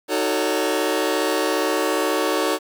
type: chord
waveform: sawtooth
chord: D# half-diminished seventh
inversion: none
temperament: just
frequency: 311.1 / 373.4 / 448 / 560 Hz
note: D#4 / F#4 / A4 / C#5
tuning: 0 / +16 / +31 / +18 cents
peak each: -21 dBFS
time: 0.08-2.59 s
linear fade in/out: 50 ms
effects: 8-bit